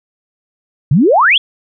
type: exponential sweep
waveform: sine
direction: up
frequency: 123.47 to 3520 Hz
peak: -6 dBFS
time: 0.91-1.38 s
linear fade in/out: 5 ms
effects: none